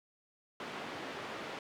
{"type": "band-pass noise", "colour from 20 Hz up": "pink", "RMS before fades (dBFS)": -43, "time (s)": [0.6, 1.59], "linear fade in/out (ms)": 2, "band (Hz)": [260, 2900], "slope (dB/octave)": 12, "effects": []}